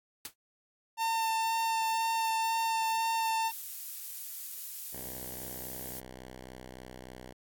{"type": "noise with exponential decay", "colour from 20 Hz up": "white", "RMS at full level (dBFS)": -35, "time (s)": [0.25, 0.34], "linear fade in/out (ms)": 2, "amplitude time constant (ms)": 19}
{"type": "tone with vibrato", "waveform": "45% pulse", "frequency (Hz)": 901, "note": "A5", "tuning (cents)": 41, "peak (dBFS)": -28, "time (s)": [0.97, 3.52], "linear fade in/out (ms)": 50, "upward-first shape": "sine", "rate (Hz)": 2, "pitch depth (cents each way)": 11}
{"type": "noise", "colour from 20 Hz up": "violet", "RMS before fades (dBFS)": -40, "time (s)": [3.48, 6.01], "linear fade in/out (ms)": 20}
{"type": "tone with pitch glide", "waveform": "5% pulse", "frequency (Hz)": [63.6, 63.23], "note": ["C2", "B1"], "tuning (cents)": [-48, 41], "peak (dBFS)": -34, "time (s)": [4.93, 7.33], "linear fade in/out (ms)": 10, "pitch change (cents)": -11, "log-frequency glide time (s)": [6.37, 7.18]}
{"effects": ["AAC 64 kbps"]}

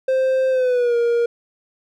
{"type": "tone with pitch glide", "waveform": "triangle", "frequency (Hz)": [523.3, 471.6], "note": ["C5", "A#4"], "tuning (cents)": [0, 20], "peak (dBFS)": -13, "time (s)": [0.08, 1.26], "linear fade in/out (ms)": 5, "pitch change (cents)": -180, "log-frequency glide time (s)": [0.5, 0.96], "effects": []}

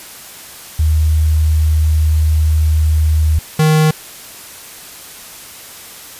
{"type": "tone pair in turn", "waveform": ["sine", "square"], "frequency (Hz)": [77.78, 155.56], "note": ["D#2", "D#3"], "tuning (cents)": [0, 0], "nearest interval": "octave", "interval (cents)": 1200, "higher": "second", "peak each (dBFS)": -9, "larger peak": "neither", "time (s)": [[0.79, 3.39], [3.59, 3.91]], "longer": "first", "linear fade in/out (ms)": 5, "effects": ["white hiss -34 dBFS RMS until 6.19 s", "resampled to 32000 Hz"]}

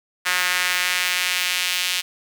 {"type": "tone with high-pass filter sweep", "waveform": "sawtooth", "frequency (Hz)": 180.6, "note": "F#3", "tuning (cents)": -42, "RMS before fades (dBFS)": -22, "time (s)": [0.25, 2.02], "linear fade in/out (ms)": 20, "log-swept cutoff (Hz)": [1700, 2900], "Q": 1.6, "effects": []}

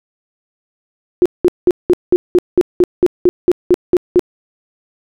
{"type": "tone bursts", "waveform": "sine", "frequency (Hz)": 357.1, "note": "F4", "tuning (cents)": 39, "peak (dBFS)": -5, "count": 14, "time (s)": [1.22, 4.194], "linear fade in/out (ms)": 0, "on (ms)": 36, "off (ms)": 190, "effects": []}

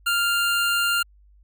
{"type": "tone", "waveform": "25% pulse", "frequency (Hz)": 1396.9, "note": "F6", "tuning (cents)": 0, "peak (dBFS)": -16, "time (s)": [0.06, 1.03], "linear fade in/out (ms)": 10, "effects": ["added 50 Hz sine -51 dBFS peak until 1.43 s"]}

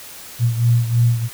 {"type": "beating tone pair", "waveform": "sine", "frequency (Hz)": [117.5, 120.6], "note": ["A#2", "B2"], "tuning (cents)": [14, -41], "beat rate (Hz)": 3.1, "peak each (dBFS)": [-14, -19], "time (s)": [0.39, 1.29], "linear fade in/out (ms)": 50, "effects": ["white hiss -37 dBFS RMS until 1.33 s"]}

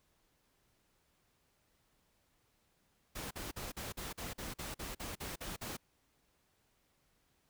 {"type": "noise bursts", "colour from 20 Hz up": "pink", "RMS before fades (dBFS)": -43, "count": 13, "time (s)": [3.15, 5.77], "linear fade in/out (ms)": 10, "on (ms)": 160, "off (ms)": 45, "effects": ["pink hiss -75 dBFS RMS until 7.49 s"]}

